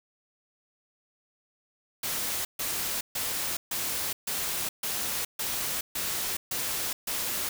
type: noise bursts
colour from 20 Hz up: white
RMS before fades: -31 dBFS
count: 10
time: 2.03-7.49 s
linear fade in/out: 5 ms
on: 420 ms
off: 140 ms
effects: none